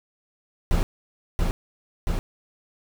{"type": "noise with echo", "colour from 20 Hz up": "brown", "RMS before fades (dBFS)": -20, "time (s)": [0.71, 0.83], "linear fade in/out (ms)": 0, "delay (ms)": 680, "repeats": 2, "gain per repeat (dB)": -2, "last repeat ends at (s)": 2.19, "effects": []}